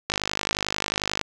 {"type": "click train", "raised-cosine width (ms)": 0.2, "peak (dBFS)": -6, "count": 58, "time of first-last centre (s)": [0.1, 1.213], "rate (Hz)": 51.2, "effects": []}